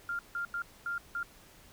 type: tone bursts at uneven times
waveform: sine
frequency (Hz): 1396.9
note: F6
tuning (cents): 0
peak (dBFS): -32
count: 5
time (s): 0.09-0.19 / 0.35-0.45 / 0.54-0.62 / 0.86-0.98 / 1.15-1.23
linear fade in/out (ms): 2
effects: pink hiss -57 dBFS RMS until 1.72 s